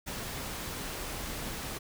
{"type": "noise", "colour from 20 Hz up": "pink", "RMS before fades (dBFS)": -38, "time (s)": [0.06, 1.79], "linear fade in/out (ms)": 20, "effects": []}